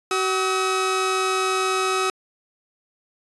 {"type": "tone pair together", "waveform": "sawtooth", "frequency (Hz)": [378, 1278.1], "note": ["F#4", "D#6"], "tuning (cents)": [37, 46], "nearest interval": "octave + major sixth", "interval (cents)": 2109, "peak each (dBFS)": -19, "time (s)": [0.11, 2.1], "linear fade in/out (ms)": 2, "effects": ["resampled to 24000 Hz"]}